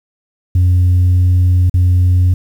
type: tone with dropouts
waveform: sine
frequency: 90.1 Hz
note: F#2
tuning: 45 cents flat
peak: -5 dBFS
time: 0.55-2.34 s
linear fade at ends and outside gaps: 5 ms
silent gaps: 1.697-1.74 s
effects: tanh soft clip ceiling -6 dBFS + 7-bit